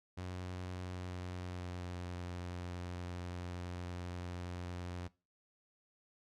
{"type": "tone with pitch glide", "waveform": "sawtooth", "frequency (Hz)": [91, 88.77], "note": ["F#2", "F2"], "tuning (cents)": [-28, 29], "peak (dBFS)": -37, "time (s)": [0.17, 5.08], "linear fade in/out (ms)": 10, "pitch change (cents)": -43, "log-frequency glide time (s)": [0.84, 2.15], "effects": ["noise-tail reverb RT60 0.3 s tail -21 dB re dry", "low-pass 7000 Hz 12 dB/octave"]}